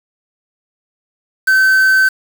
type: tone with quantisation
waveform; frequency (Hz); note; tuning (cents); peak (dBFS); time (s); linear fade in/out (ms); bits
triangle; 1536; G6; -36; -6; 1.47-2.09; 10; 4
effects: none